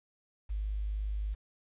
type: tone with quantisation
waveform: sine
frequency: 51.5 Hz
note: G#1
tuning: 14 cents flat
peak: -31 dBFS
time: 0.49-1.35 s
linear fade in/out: 20 ms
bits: 10
effects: resampled to 8000 Hz